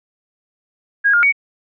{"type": "tone with pitch steps", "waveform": "sine", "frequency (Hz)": [1638, 1415, 2246], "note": ["G#6", "F6", "C#7"], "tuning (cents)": [-24, 22, 22], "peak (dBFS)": -10, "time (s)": [1.04, 1.325], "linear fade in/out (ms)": 20, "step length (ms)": 95, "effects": []}